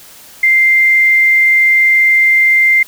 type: tone with quantisation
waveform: sine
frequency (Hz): 2093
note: C7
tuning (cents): 0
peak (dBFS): -6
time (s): 0.43-2.83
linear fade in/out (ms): 5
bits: 6
effects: white hiss -38 dBFS RMS until 2.87 s